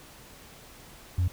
sine tone, 90 Hz, F#2, 47 cents flat, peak -20 dBFS, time 1.18-1.28 s, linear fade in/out 5 ms, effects tanh soft clip ceiling -20 dBFS + pink hiss -50 dBFS RMS until 1.32 s

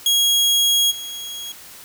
sawtooth tone with level steps, 3300 Hz, G#7, 12 cents flat, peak -11 / -26 dBFS, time 0.06-1.52 s, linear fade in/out 2 ms, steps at 0.9 s, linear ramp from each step 20 ms, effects white hiss -41 dBFS RMS until 1.84 s

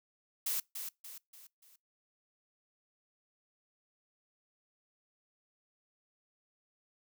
blue noise with echo, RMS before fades -34 dBFS, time 0.46-0.6 s, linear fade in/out 5 ms, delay 290 ms, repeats 4, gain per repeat -7 dB, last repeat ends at 1.76 s, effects noise-tail reverb RT60 0.2 s tail -24 dB re dry

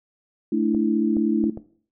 sine chord, A suspended fourth, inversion none, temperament equal, 220 / 293.7 / 329.6 Hz, A3 / D4 / E4, 0 / 0 / 0 cents, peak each -23 dBFS, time 0.52-1.5 s, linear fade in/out 5 ms
clicks, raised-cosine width 2 ms, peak -20 dBFS, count 4, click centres 0.747 / 1.168 / 1.44 / 1.574 s
effects noise-tail reverb RT60 0.5 s tail -17 dB re dry

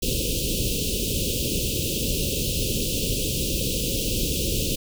pink band-stop noise, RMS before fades -25 dBFS, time 0.02-4.76 s, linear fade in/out 10 ms, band 560 to 2600 Hz, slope 96 dB/octave, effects none

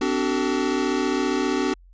square tone cluster, 257.6 / 292.7 / 379.8 / 444.4 Hz, C4 / D4 / F#4 / A4, -27 / -6 / +45 / +17 cents, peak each -27 / -26 / -26 / -32 dBFS, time 0.01-1.74 s, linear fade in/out 5 ms, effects added 44 Hz sine -47 dBFS peak until 1.93 s + resampled to 16000 Hz

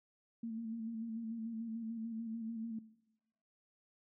sine tone with vibrato, 226.4 Hz, A3, 50 cents sharp, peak -38 dBFS, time 0.43-2.79 s, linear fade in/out 5 ms, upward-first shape square, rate 6.8 Hz, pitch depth 27 cents each way, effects noise-tail reverb RT60 0.9 s tail -17 dB re dry

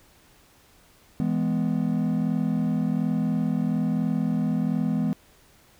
triangle chord, E major, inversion none, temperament equal with one note detuned, 164.81 / 207.7 / 248.9 Hz, E3 / G#3 / B3, 0 / 0 / +14 cents, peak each -24 dBFS, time 1.2-5.13 s, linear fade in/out 0 ms, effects tanh soft clip ceiling -12 dBFS + pink hiss -57 dBFS RMS until 5.79 s

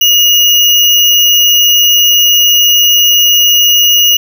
sine tone with sample-and-hold, 2873 Hz, F7, 48 cents sharp, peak -4 dBFS, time 0.01-4.17 s, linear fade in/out 5 ms, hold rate 8820 Hz, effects none

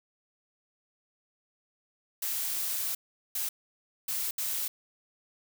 blue noise bursts at uneven times, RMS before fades -32 dBFS, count 4, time 2.22-2.95 / 3.35-3.49 / 4.08-4.31 / 4.38-4.68 s, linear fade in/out 5 ms, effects none

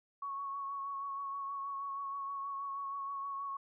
sine tone with vibrato, 1108.7 Hz, C#6, in tune, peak -37 dBFS, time 0.22-3.57 s, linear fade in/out 5 ms, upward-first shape sine, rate 6.3 Hz, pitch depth 22 cents each way, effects none

